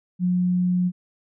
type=tone; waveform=sine; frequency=179.9 Hz; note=F#3; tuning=48 cents flat; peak=-18 dBFS; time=0.19-0.92 s; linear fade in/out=50 ms; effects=none